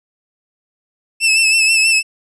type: tone with vibrato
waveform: sawtooth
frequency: 2637 Hz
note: E7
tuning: in tune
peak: -7 dBFS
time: 1.2-2.03 s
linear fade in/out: 50 ms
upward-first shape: sine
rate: 6.2 Hz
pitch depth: 41 cents each way
effects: resampled to 24000 Hz